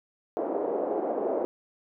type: band-pass noise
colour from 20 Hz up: white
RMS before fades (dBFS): -29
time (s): 0.37-1.45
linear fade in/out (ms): 0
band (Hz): 330 to 610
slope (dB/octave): 24
effects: none